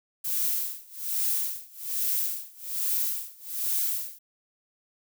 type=noise with tremolo; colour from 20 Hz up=violet; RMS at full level=-26 dBFS; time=0.24-4.19 s; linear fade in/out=10 ms; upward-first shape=sine; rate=1.2 Hz; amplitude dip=95%; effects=none